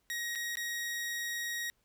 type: tone with dropouts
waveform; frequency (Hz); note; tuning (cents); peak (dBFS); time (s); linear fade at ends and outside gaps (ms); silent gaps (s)
sawtooth; 1888; A#6; +22; -31; 0.1-1.7; 0; 0.352-0.357 / 0.555-0.571
effects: pink hiss -75 dBFS RMS until 1.84 s